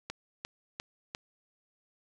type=click train; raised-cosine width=0.2 ms; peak=-19 dBFS; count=4; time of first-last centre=0.1-1.149 s; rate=2.86 Hz; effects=10-bit